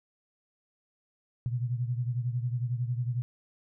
sine beating tone pair, 120 / 131 Hz, B2 / C3, -49 / +2 cents, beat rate 11 Hz, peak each -29 / -34 dBFS, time 1.46-3.22 s, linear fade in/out 0 ms, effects none

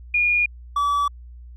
sine / triangle tone pair in turn, 2433 / 1148.2 Hz, D#7 / D6, -39 / -39 cents, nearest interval octave + minor second, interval 1300 cents, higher first, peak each -16 dBFS, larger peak neither, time 0.14-0.46 / 0.76-1.08 s, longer neither, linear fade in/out 5 ms, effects added 60 Hz sine -38 dBFS peak until 1.56 s

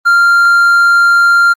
triangle tone, 1391 Hz, F6, 7 cents flat, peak -3 dBFS, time 0.05-1.54 s, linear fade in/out 20 ms, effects Opus 32 kbps

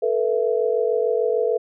sine tone cluster, 437.6 / 484.3 / 661 Hz, A4 / B4 / E5, -9 / -34 / +5 cents, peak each -21 / -21 / -27 dBFS, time 0.02-1.58 s, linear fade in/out 10 ms, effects none

